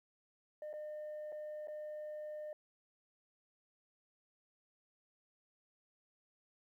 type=tone with dropouts; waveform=sine; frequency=606 Hz; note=D#5; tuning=46 cents flat; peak=-40 dBFS; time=0.62-2.53 s; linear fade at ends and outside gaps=2 ms; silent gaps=0.73-0.737 / 1.321-1.325 / 1.673-1.682 s; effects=tanh soft clip ceiling -41 dBFS + 13-bit